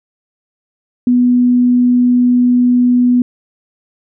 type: tone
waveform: sine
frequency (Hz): 246.3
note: B3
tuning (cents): -5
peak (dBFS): -7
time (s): 1.07-3.22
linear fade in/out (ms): 2
effects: none